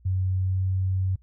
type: tone with pitch glide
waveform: sine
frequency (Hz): 93.5 to 94.15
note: F#2 to F#2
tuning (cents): +19 to +31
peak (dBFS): -22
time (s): 0.05-1.16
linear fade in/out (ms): 10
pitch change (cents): +12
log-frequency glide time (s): 0.41-0.63
effects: noise-tail reverb RT60 0.1 s tail -23 dB re dry + added 60 Hz sine -53 dBFS peak until 1.22 s